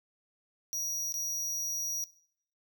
45% pulse tone with dropouts, 5770 Hz, F#8, 44 cents flat, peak -32 dBFS, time 0.73-2.04 s, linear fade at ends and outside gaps 0 ms, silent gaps 1.123-1.141 s, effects noise-tail reverb RT60 0.6 s tail -19 dB re dry

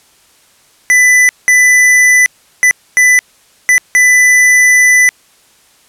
square tone bursts at uneven times, 1994 Hz, B6, 16 cents sharp, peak -5 dBFS, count 6, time 0.9-1.29 / 1.48-2.26 / 2.63-2.71 / 2.97-3.19 / 3.69-3.78 / 3.95-5.09 s, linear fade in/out 0 ms, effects white hiss -48 dBFS RMS until 5.88 s + low-pass 11000 Hz 12 dB/octave

